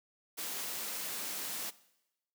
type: high-pass noise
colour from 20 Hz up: white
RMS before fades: -39 dBFS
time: 0.37-1.71 s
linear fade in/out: 20 ms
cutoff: 150 Hz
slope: 24 dB/octave
effects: noise-tail reverb RT60 0.9 s tail -19 dB re dry